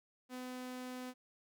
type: tone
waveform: sawtooth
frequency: 252.6 Hz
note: B3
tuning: 39 cents sharp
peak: -39 dBFS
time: 0.29-1.14 s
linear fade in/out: 50 ms
effects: none